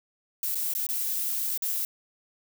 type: noise with dropouts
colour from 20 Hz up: violet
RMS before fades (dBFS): -29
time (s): 0.43-1.85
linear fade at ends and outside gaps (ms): 1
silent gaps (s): 0.547-0.554 / 0.737-0.75 / 0.867-0.889 / 1.576-1.622
effects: none